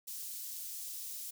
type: high-pass noise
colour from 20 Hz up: white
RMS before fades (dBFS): -43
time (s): 0.07-1.31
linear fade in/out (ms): 10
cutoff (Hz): 5500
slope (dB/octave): 12
effects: none